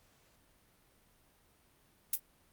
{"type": "noise with exponential decay", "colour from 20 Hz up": "violet", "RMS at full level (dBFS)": -23, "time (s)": [2.13, 2.2], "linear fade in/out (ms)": 5, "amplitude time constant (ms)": 15, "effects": ["pink hiss -68 dBFS RMS until 2.52 s", "Opus 48 kbps"]}